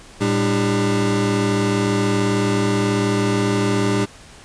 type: tone cluster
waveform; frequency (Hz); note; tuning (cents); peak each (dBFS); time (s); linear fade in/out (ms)
square; 113.1 / 199.9 / 300.6 / 398.8; A2 / G3 / D4 / G4; +48 / +34 / +40 / +30; -23; 0.2-4.06; 20
effects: pink hiss -43 dBFS RMS until 4.44 s + resampled to 22050 Hz